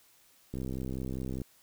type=click train; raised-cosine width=3 ms; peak=-24 dBFS; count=58; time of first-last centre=0.54-1.417 s; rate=65 Hz; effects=white hiss -63 dBFS RMS until 1.62 s